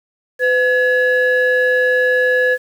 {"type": "tone pair together", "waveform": "sine", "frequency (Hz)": [504.5, 1696], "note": ["B4", "G#6"], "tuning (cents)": [37, 36], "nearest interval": "octave + major sixth", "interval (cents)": 2099, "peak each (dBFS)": -13, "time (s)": [0.39, 2.58], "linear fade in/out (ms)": 50, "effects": ["tanh soft clip ceiling -7 dBFS", "7-bit"]}